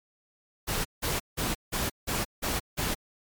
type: noise bursts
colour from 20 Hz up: pink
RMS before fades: -29 dBFS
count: 7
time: 0.67-2.95 s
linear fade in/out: 20 ms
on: 180 ms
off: 170 ms
effects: MP3 96 kbps